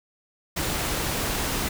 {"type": "noise", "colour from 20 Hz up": "pink", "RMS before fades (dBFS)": -27, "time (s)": [0.56, 1.69], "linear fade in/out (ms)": 10, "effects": []}